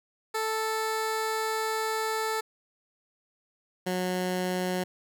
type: tone pair in turn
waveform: 15% pulse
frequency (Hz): 440 / 182.66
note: A4 / F#3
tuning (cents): 0 / -22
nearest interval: octave + minor third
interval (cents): 1522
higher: first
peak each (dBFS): -21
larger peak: neither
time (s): 0.34-2.41 / 3.86-4.84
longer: first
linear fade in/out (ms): 10
effects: none